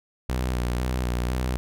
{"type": "tone with vibrato", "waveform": "sawtooth", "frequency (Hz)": 61.74, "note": "B1", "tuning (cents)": 0, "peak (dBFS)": -20, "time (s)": [0.29, 1.57], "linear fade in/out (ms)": 0, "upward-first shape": "square", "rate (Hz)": 2, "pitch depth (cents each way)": 37, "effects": []}